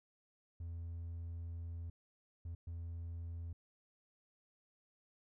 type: tone bursts at uneven times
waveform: triangle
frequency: 84.4 Hz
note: E2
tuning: 41 cents sharp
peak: -39 dBFS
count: 3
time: 0.6-1.9 / 2.45-2.55 / 2.67-3.53 s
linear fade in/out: 5 ms
effects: tanh soft clip ceiling -36 dBFS